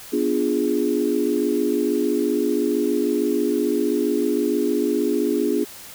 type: chord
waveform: sine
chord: B diminished seventh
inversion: none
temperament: equal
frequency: 246.9 / 293.7 / 349.2 / 415.3 Hz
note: B3 / D4 / F4 / Ab4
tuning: 0 / 0 / 0 / 0 cents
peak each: -25 / -23 / -24 / -23 dBFS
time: 0.12-5.65 s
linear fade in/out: 20 ms
effects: white hiss -40 dBFS RMS until 5.94 s